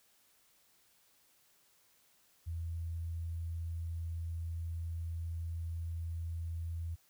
sine tone with sample-and-hold, 83.2 Hz, E2, 17 cents sharp, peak -36 dBFS, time 2.46-6.96 s, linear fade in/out 20 ms, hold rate 11025 Hz, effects white hiss -69 dBFS RMS until 7.09 s

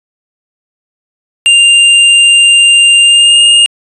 square tone with pitch glide, 2794 to 2831 Hz, F7 to F7, 0 to +23 cents, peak -3 dBFS, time 1.46-3.66 s, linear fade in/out 0 ms, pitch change +23 cents, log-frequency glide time 3.01-3.4 s, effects resampled to 24000 Hz

